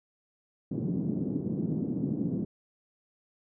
white band-pass noise, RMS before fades -31 dBFS, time 0.71-2.45 s, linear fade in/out 5 ms, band 140 to 280 Hz, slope 24 dB/octave, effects none

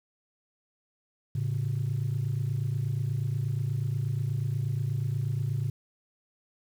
sine tone pair together, 110.1 / 138.42 Hz, A2 / C#3, +2 / -2 cents, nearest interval major third, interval 396 cents, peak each -28 dBFS, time 1.35-5.7 s, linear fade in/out 5 ms, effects tanh soft clip ceiling -22 dBFS + 9-bit

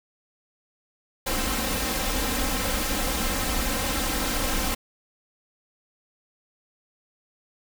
pink noise with comb filter, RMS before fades -26 dBFS, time 1.26-4.75 s, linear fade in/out 10 ms, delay 3.8 ms, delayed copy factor +0.8, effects none

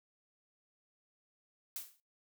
blue noise with exponential decay, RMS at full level -38 dBFS, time 1.76-2 s, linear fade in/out 0 ms, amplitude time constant 51 ms, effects noise-tail reverb RT60 0.2 s tail -20 dB re dry

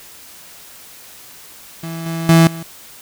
35% pulse tone with level steps, 164.81 Hz, E3, in tune, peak -23 / -19 / -5 / -25 dBFS, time 1.83-2.63 s, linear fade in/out 5 ms, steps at 2.06 / 2.29 / 2.47 s, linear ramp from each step 2 ms, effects white hiss -40 dBFS RMS until 3.01 s

